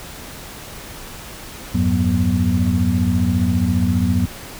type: tone cluster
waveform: sine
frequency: 86.5 / 101.3 / 183.4 / 243 Hz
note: F2 / G#2 / F#3 / B3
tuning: -16 / -43 / -15 / -28 cents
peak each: -20 dBFS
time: 1.74-4.26 s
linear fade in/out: 10 ms
effects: pink hiss -35 dBFS RMS until 4.59 s